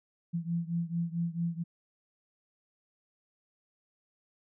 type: beating tone pair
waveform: sine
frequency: 167.7 / 172.2 Hz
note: E3 / F3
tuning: +30 / -24 cents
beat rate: 4.5 Hz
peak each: -32 / -34 dBFS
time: 0.33-1.64 s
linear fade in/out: 20 ms
effects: none